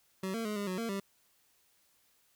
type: tone with pitch steps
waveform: 25% pulse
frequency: 189.5 / 227.7 / 211.1 / 203.2 / 184.5 / 229.5 / 196.9 Hz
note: F#3 / A#3 / G#3 / G#3 / F#3 / A#3 / G3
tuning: +42 / -40 / +29 / -38 / -5 / -27 / +8 cents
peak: -30 dBFS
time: 0.23-1 s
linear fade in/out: 5 ms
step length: 110 ms
effects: white hiss -70 dBFS RMS until 2.35 s